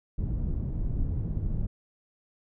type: low-pass noise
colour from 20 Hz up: pink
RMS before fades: -29 dBFS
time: 0.18-1.67 s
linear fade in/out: 10 ms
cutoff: 160 Hz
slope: 12 dB/octave
effects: none